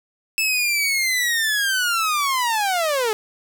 sawtooth linear sweep, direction down, 2635 to 415.3 Hz, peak -15 dBFS, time 0.38-3.13 s, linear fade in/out 0 ms, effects none

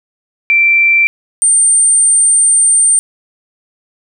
sine tone pair in turn, 2347 / 8861 Hz, D7 / C#9, -2 / -2 cents, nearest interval octave + major seventh, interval 2300 cents, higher second, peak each -6 dBFS, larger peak neither, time 0.5-1.07 / 1.42-2.99 s, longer second, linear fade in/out 0 ms, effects none

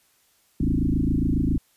sine tone with frequency modulation, 161.4 Hz, E3, 36 cents flat, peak -19 dBFS, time 0.6-1.58 s, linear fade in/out 5 ms, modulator 27.3 Hz, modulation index 5.2, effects white hiss -63 dBFS RMS until 1.76 s + resampled to 32000 Hz

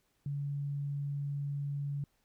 sine tone, 142.3 Hz, C#3, 46 cents sharp, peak -33 dBFS, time 0.26-2.04 s, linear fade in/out 2 ms, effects pink hiss -75 dBFS RMS until 2.24 s

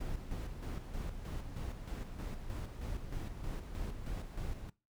brown noise with tremolo, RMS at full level -39 dBFS, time 0-4.7 s, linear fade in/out 10 ms, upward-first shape square, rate 3.2 Hz, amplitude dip 50%, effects noise-tail reverb RT60 0.3 s tail -22 dB re dry

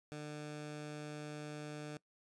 15% pulse tone, 150 Hz, D3, 37 cents sharp, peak -37 dBFS, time 0.12-1.97 s, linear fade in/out 0 ms, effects noise-tail reverb RT60 0.1 s tail -21 dB re dry + resampled to 22050 Hz

